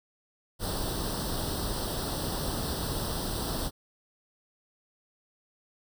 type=noise with comb filter; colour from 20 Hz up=pink; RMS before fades=-32 dBFS; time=0.59-3.71 s; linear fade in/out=50 ms; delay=0.22 ms; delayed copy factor=+0.85; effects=none